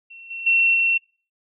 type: tone with level steps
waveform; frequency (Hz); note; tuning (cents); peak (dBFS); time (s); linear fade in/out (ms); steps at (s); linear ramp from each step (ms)
sine; 2715; F7; -50; -39 / -29 / -14 / -16; 0.1-0.98; 10; 0.3 / 0.46 / 0.74; 10
effects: noise-tail reverb RT60 0.4 s tail -26 dB re dry